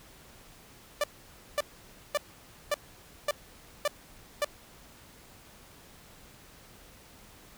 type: tone bursts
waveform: sawtooth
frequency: 587.3 Hz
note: D5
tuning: in tune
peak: -21 dBFS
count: 7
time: 1.01-4.446 s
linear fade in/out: 2 ms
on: 28 ms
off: 540 ms
effects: pink hiss -54 dBFS RMS until 7.57 s